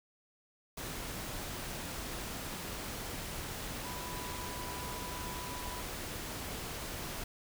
sine tone in noise, 987.8 Hz, B5, in tune, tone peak -45 dBFS, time 3.84-5.82 s, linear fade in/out 5 ms, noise pink, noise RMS -41 dBFS, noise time 0.77-7.24 s, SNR -7 dB, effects none

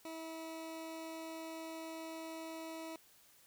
20% pulse tone, 323.7 Hz, E4, 31 cents flat, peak -39 dBFS, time 0.05-2.96 s, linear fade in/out 2 ms, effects white hiss -65 dBFS RMS until 3.46 s

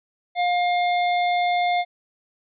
harmonic tone, 709 Hz, F5, 26 cents sharp, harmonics 1 / 3 / 5 / 6, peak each -19 / -27 / -33 / -43 dBFS, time 0.35-1.85 s, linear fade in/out 50 ms, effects none

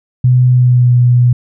sine tone with pitch glide, 125.7 to 122.76 Hz, B2 to B2, +31 to -10 cents, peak -5 dBFS, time 0.24-1.33 s, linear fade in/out 5 ms, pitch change -41 cents, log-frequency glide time 0.5-0.92 s, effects none

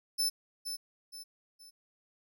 sawtooth tone with echo, 5274 Hz, E8, in tune, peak -25 dBFS, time 0.18-0.3 s, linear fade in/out 20 ms, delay 470 ms, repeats 3, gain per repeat -8 dB, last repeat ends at 1.71 s, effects none

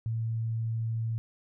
sine tone, 113.3 Hz, A#2, 49 cents flat, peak -28 dBFS, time 0.06-1.18 s, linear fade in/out 0 ms, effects none

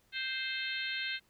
harmonic tone, 523.3 Hz, C5, in tune, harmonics 3 / 4 / 5 / 6 / 7 / 8, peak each -39 / -40 / -41 / -42 / -42 / -43 dBFS, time 0.12-1.2 s, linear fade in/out 50 ms, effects pink hiss -70 dBFS RMS until 1.29 s

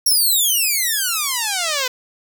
5% pulse exponential sweep, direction down, 5660 to 493.9 Hz, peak -7 dBFS, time 0.06-1.88 s, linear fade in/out 5 ms, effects none

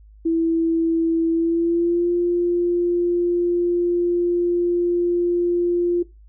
sine tone with pitch glide, 329.6 to 349 Hz, E4 to F4, 0 to -1 cents, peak -16 dBFS, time 0.25-6.03 s, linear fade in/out 10 ms, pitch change +99 cents, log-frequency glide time 1.31-2.11 s, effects noise-tail reverb RT60 0.2 s tail -17 dB re dry + added 52 Hz sine -44 dBFS peak until 6.28 s

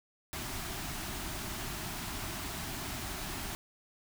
pink band-stop noise, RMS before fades -39 dBFS, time 0.33-3.55 s, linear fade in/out 0 ms, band 410 to 600 Hz, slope 96 dB/octave, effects none

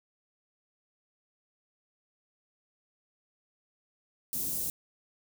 white band-stop noise, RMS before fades -33 dBFS, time 4.33-4.7 s, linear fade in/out 0 ms, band 330 to 8600 Hz, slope 12 dB/octave, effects none

